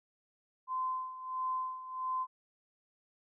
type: tone with tremolo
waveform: sine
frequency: 1031 Hz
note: C6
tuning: 26 cents flat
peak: -31 dBFS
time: 0.67-2.27 s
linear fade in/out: 50 ms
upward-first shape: sine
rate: 1.5 Hz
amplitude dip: 75%
effects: none